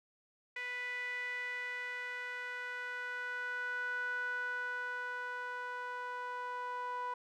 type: tone with band-pass filter sweep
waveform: sawtooth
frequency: 493.9 Hz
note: B4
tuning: in tune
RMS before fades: -40 dBFS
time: 0.56-7.14 s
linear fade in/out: 5 ms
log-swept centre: 2100 to 1100 Hz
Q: 6.7
effects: none